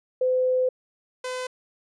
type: tone pair in turn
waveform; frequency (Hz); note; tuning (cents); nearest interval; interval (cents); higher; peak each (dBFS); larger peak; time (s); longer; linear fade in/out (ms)
sine / sawtooth; 510 / 507.5; C5 / B4; -44 / +47; unison; 9; first; -19 / -25; first; 0.21-0.69 / 1.24-1.47; first; 5
effects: resampled to 22050 Hz